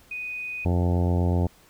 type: tone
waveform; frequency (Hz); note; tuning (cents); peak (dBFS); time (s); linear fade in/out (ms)
sine; 2489; D#7; 0; -30; 0.11-0.65; 5
type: harmonic tone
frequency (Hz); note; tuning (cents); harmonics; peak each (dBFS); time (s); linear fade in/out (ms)
88.1; F2; +16; 1 / 2 / 3 / 4 / 5 / 6 / 7 / 8 / 9 / 10; -21 / -27 / -31 / -33 / -35 / -37 / -38 / -39 / -40 / -41; 0.65-1.47; 5
effects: pink hiss -56 dBFS RMS until 1.69 s